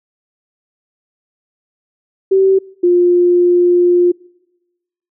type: tone pair in turn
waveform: sine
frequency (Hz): 384.4 / 353.1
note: G4 / F4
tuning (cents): -34 / +19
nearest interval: minor second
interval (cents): 147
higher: first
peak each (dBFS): -7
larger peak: neither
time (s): 2.31-2.59 / 2.83-4.12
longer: second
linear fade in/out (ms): 10
effects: noise-tail reverb RT60 1.0 s tail -25 dB re dry